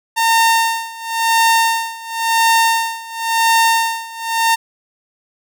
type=tone with tremolo; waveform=sawtooth; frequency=911 Hz; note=A#5; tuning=40 cents flat; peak=-6 dBFS; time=0.16-4.56 s; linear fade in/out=20 ms; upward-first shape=sine; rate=0.95 Hz; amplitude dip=90%; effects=none